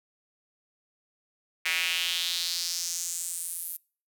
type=tone with high-pass filter sweep; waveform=square; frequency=86 Hz; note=F2; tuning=26 cents flat; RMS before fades=-31 dBFS; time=1.65-3.77 s; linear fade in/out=10 ms; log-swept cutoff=2200 to 12000 Hz; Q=3.1; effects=noise-tail reverb RT60 0.4 s tail -25 dB re dry